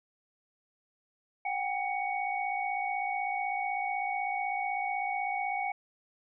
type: tone cluster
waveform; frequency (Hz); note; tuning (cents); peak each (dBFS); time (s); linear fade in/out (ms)
sine; 743 / 799 / 2236; F#5 / G5 / C#7; +7 / +33 / +14; -35 / -33 / -35; 1.45-5.72; 5
effects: none